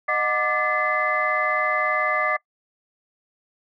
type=tone cluster; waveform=sine; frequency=616 / 734 / 1181 / 1732 / 2044 Hz; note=D#5 / F#5 / D6 / A6 / C7; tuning=-17 / -14 / +9 / -28 / -41 cents; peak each=-27 / -29 / -23 / -27 / -24 dBFS; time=0.08-2.37 s; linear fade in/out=10 ms; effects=noise-tail reverb RT60 0.1 s tail -23 dB re dry + tanh soft clip ceiling -8 dBFS